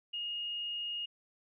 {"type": "tone", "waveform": "sine", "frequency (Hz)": 2857, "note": "F7", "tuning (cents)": 39, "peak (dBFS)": -35, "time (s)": [0.13, 1.06], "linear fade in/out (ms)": 10, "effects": []}